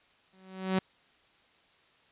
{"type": "tone with exponential growth", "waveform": "sawtooth", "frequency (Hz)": 188.5, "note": "F#3", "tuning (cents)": 32, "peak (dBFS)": -19, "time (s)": [0.33, 0.79], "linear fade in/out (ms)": 5, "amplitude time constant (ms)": 100, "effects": ["white hiss -64 dBFS RMS until 2.11 s", "resampled to 8000 Hz"]}